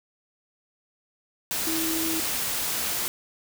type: tone in noise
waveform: sine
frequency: 323.7 Hz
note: E4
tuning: 31 cents flat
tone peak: -28 dBFS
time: 1.67-2.2 s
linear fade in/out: 0 ms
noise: white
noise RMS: -28 dBFS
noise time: 1.51-3.08 s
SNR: -3 dB
effects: none